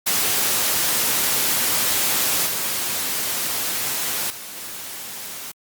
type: noise with level steps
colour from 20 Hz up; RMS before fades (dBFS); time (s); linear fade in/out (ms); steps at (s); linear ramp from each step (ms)
white; -20 / -24 / -35 / -33; 0.06-5.52; 10; 2.46 / 4.3 / 4.56; 2
effects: high-pass 100 Hz 12 dB/octave + Opus 48 kbps